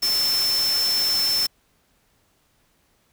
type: tone in noise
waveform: sine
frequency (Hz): 5320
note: E8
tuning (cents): +15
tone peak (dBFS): -19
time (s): 0.02-1.47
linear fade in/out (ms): 10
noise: white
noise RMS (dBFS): -29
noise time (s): 0.02-1.47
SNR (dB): +7
effects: pink hiss -64 dBFS RMS until 3.12 s